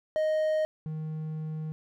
triangle tone pair in turn, 622.3 / 156.34 Hz, D#5 / D#3, 0 / +9 cents, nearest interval 2 octaves, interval 2391 cents, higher first, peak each -22 / -30 dBFS, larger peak first, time 0.16-0.65 / 0.86-1.72 s, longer second, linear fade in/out 0 ms, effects none

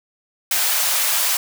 white high-pass noise, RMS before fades -19 dBFS, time 0.51-1.37 s, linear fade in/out 2 ms, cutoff 600 Hz, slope 24 dB/octave, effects none

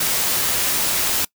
white noise, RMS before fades -20 dBFS, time 0-1.25 s, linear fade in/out 5 ms, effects noise-tail reverb RT60 0.1 s tail -23 dB re dry

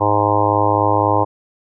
harmonic tone, 103.83 Hz, G#2, in tune, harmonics 1 / 3 / 4 / 5 / 6 / 7 / 8 / 9 / 10, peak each -21 / -22 / -24 / -21 / -23 / -25 / -20 / -19 / -21 dBFS, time 0-1.25 s, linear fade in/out 20 ms, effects none

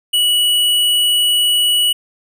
square tone, 2937 Hz, F#7, 13 cents flat, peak -12 dBFS, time 0.13-1.93 s, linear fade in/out 10 ms, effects none

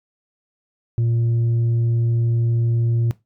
sine tone, 116.54 Hz, A#2, in tune, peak -13 dBFS, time 0.98-3.11 s, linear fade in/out 0 ms, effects noise-tail reverb RT60 0.2 s tail -21 dB re dry + tanh soft clip ceiling -15 dBFS

